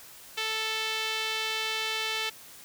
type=tone with band-pass filter; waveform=sawtooth; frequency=440 Hz; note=A4; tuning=in tune; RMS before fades=-31 dBFS; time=0.37-2.3 s; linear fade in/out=10 ms; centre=3200 Hz; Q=1.7; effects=white hiss -49 dBFS RMS until 2.64 s